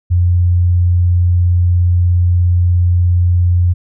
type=tone; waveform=sine; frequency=88.3 Hz; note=F2; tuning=20 cents sharp; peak=-8 dBFS; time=0.1-3.74 s; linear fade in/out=20 ms; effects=none